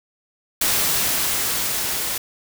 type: noise with level ramp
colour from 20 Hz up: white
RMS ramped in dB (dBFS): -19 to -25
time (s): 0.61-2.18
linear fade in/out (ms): 5
effects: none